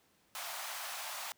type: high-pass noise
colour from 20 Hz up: pink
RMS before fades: -42 dBFS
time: 0.35-1.32 s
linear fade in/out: 0 ms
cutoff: 640 Hz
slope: 48 dB/octave
effects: pink hiss -70 dBFS RMS until 1.37 s + high-pass 100 Hz 12 dB/octave